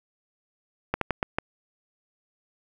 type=slowing click train; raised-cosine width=0.5 ms; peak=-9 dBFS; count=5; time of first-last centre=0.94-1.385 s; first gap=73 ms; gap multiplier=1.29; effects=8-bit

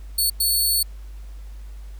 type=tone bursts at uneven times; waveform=10% pulse; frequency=4429 Hz; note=C#8; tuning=2 cents flat; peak=-11 dBFS; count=2; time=0.18-0.3 / 0.4-0.83 s; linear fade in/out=5 ms; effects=added 50 Hz sine -34 dBFS peak until 1.99 s + pink hiss -55 dBFS RMS until 1.99 s

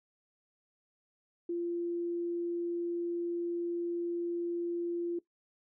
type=tone; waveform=sine; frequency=344.4 Hz; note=F4; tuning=24 cents flat; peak=-31 dBFS; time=1.49-5.19 s; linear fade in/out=5 ms; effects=noise-tail reverb RT60 0.1 s tail -18 dB re dry

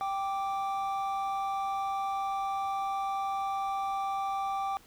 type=tone pair together; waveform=triangle; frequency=784 / 1173.1 Hz; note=G5 / D6; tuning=0 / -2 cents; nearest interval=perfect fifth; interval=698 cents; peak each=-29 / -33 dBFS; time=0.01-4.77 s; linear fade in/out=0 ms; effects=pink hiss -58 dBFS RMS until 4.86 s

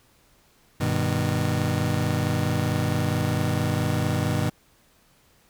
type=chord; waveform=30% pulse; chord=G augmented; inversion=none; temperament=just; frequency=98 / 122.5 / 153.12 Hz; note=G2 / B2 / D#3; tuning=0 / -14 / -27 cents; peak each=-24 dBFS; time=0.8-4.5 s; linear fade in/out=10 ms; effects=pink hiss -60 dBFS RMS until 5.49 s

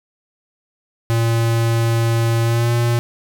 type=tone with pitch glide; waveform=square; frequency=115.3 to 118.47 Hz; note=A#2 to A#2; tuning=-19 to +28 cents; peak=-15 dBFS; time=1.1-2.99 s; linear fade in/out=0 ms; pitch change=+47 cents; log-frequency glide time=2.43-2.72 s; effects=none

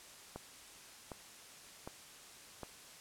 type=click train; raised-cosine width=1 ms; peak=-29 dBFS; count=4; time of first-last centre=0.36-2.633 s; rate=1.32 Hz; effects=white hiss -55 dBFS RMS until 3 s + low-pass 10000 Hz 12 dB/octave

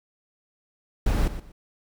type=noise with echo; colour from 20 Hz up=brown; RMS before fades=-22 dBFS; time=1.06-1.28 s; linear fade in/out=5 ms; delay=120 ms; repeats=2; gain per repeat=-12 dB; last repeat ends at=1.52 s; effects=none

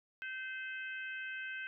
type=harmonic tone; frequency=517 Hz; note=C5; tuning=21 cents flat; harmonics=3 / 4 / 5 / 6; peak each=-41 / -50 / -46 / -54 dBFS; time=0.22-1.67 s; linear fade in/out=0 ms; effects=none

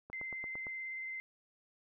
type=click train; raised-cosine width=1 ms; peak=-34 dBFS; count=6; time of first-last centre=0.1-0.668 s; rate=8.8 Hz
type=tone with vibrato; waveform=sine; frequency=2075 Hz; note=C7; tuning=15 cents flat; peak=-39 dBFS; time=0.13-1.2 s; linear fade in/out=0 ms; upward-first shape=triangle; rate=18 Hz; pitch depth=14 cents each way
effects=none

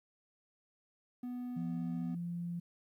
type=tone; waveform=triangle; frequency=246.9 Hz; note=B3; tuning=in tune; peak=-36 dBFS; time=1.23-2.15 s; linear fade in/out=5 ms
type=tone with pitch glide; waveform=sine; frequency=171.5 to 172.59 Hz; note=F3 to F3; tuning=-31 to -20 cents; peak=-36 dBFS; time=1.56-2.6 s; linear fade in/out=10 ms; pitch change=+11 cents; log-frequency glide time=1.82-2.15 s
effects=tanh soft clip ceiling -26 dBFS + 12-bit

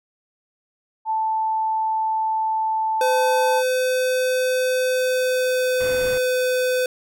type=tone; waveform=sine; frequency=880 Hz; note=A5; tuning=in tune; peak=-19 dBFS; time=1.05-3.63 s; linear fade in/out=50 ms
type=tone with pitch glide; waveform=square; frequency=510 to 505.9 Hz; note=C5 to B4; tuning=-44 to +42 cents; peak=-19 dBFS; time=3.01-6.86 s; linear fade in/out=2 ms; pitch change=-14 cents; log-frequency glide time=4.92-6.16 s
type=low-pass noise; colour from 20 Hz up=pink; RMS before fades=-35 dBFS; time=5.8-6.18 s; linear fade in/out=5 ms; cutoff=2600 Hz; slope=24 dB/octave
effects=none

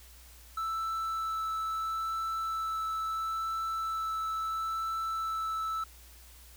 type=tone with vibrato; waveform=triangle; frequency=1318.5 Hz; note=E6; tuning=in tune; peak=-29 dBFS; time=0.57-5.84 s; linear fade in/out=5 ms; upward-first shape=sine; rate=0.74 Hz; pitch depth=8 cents each way; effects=added 60 Hz sine -53 dBFS peak until 6.56 s + white hiss -56 dBFS RMS until 6.56 s

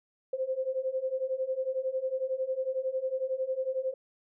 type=beating tone pair; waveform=sine; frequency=516 / 527 Hz; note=C5 / C5; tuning=-24 / +12 cents; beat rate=11 Hz; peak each=-33 / -31 dBFS; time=0.33-3.94 s; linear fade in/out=5 ms; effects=none

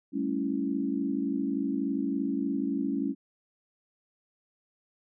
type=chord; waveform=sine; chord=A dominant seventh; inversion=third; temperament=equal with one note detuned; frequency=196.56 / 220 / 277.2 / 329.6 Hz; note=G3 / A3 / C#4 / E4; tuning=+5 / 0 / 0 / 0 cents; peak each=-35 / -34 / -29 / -35 dBFS; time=0.12-3.15 s; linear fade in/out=50 ms; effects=none

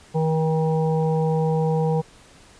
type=harmonic tone; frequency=159.1 Hz; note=D#3; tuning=39 cents sharp; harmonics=1 / 3 / 5 / 6; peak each=-20 / -23 / -29 / -35 dBFS; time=0.14-2.02 s; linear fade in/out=20 ms; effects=pink hiss -50 dBFS RMS until 2.59 s + resampled to 22050 Hz

